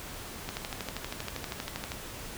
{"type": "click train", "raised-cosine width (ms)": 0.2, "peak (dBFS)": -17, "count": 19, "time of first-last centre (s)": [0.49, 1.919], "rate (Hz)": 12.6, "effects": ["pink hiss -42 dBFS RMS until 2.37 s"]}